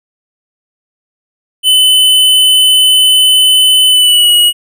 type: tone with pitch glide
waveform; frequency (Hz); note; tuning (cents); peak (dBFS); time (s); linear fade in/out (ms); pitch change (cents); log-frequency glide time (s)
square; 3023 to 2907; F#7 to F#7; +36 to -31; -5; 1.63-4.53; 50; -67; 3.88-4.35
effects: none